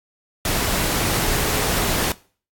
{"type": "tone in noise", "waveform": "sine", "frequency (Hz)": 422.3, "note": "G#4", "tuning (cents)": 29, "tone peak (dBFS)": -31, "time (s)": [1.28, 1.71], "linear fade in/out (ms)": 2, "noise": "pink", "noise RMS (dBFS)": -21, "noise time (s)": [0.45, 2.12], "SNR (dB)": -13, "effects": ["noise-tail reverb RT60 0.4 s tail -20 dB re dry", "AAC 64 kbps"]}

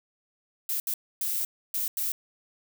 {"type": "noise bursts at uneven times", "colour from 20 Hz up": "violet", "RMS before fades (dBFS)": -29, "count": 5, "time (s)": [[0.69, 0.8], [0.87, 0.94], [1.21, 1.45], [1.74, 1.88], [1.97, 2.12]], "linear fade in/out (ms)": 2, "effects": []}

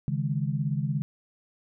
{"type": "chord", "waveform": "sine", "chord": "C# suspended second", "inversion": "none", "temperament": "equal with one note detuned", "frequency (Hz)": [138.59, 155.56, 206], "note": ["C#3", "D#3", "G#3"], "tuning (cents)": [0, 0, -14], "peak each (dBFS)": [-28, -29, -33], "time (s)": [0.08, 1.02], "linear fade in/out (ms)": 0, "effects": []}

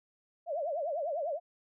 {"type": "tone with vibrato", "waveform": "sine", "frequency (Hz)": 622.3, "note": "D#5", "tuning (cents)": 0, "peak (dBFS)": -31, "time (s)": [0.46, 1.4], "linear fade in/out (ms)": 50, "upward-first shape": "triangle", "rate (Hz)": 10, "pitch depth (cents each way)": 250, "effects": []}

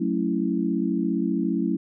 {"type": "chord", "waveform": "sine", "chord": "F# minor seventh", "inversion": "none", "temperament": "equal", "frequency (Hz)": [185, 220, 277.2, 329.6], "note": ["F#3", "A3", "C#4", "E4"], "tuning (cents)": [0, 0, 0, 0], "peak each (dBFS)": -27, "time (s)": [0, 1.77], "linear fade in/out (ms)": 10, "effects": []}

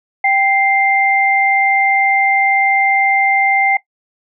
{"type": "tone pair together", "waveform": "sine", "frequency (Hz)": [784, 2093], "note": ["G5", "C7"], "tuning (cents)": [0, 0], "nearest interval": "octave + perfect fourth", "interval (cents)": 1700, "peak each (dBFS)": -13, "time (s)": [0.24, 3.77], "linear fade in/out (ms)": 5, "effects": ["noise-tail reverb RT60 0.1 s tail -17 dB re dry"]}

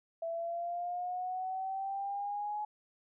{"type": "exponential sweep", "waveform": "sine", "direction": "up", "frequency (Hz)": [661, 845], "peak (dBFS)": -34, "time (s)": [0.22, 2.65], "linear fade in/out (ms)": 5, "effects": []}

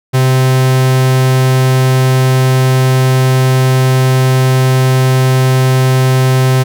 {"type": "tone", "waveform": "45% pulse", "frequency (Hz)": 130, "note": "C3", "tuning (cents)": -11, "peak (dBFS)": -7, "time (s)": [0.13, 6.64], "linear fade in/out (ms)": 20, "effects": []}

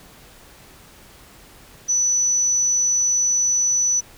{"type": "tone", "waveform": "sine", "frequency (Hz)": 5960, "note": "F#8", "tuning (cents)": 12, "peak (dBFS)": -16, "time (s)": [1.88, 4.01], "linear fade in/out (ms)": 20, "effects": ["pink hiss -47 dBFS RMS until 4.17 s"]}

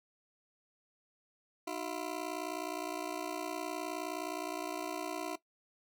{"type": "ring-modulated tone", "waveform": "20% pulse", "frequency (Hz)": 338.6, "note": "E4", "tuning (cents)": 46, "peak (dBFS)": -29, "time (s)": [1.67, 5.36], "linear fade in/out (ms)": 5, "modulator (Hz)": 29.7, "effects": ["noise-tail reverb RT60 0.1 s tail -17 dB re dry"]}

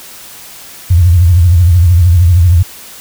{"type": "tone with vibrato", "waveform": "sine", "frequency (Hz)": 87.31, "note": "F2", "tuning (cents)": 0, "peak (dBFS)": -3, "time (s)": [0.9, 2.63], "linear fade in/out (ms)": 10, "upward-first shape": "triangle", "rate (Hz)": 13, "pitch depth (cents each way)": 160, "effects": ["white hiss -32 dBFS RMS until 3 s"]}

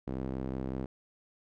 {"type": "tone with band-pass filter", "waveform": "sawtooth", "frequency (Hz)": 65.41, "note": "C2", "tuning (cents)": 0, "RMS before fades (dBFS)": -36, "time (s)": [0.07, 0.86], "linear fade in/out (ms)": 5, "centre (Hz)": 290, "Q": 1, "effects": []}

